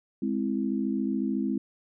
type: chord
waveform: sine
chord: Ab augmented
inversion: none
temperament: equal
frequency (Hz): 207.7 / 261.6 / 329.6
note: Ab3 / C4 / E4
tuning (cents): 0 / 0 / 0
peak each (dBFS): -29 / -29 / -32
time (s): 0.22-1.58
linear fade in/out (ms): 5
effects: none